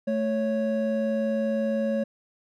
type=tone pair together; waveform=triangle; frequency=220 / 554.4 Hz; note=A3 / C#5; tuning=0 / 0 cents; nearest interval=octave + major third; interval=1600 cents; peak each=-24 dBFS; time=0.07-2.04 s; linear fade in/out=10 ms; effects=none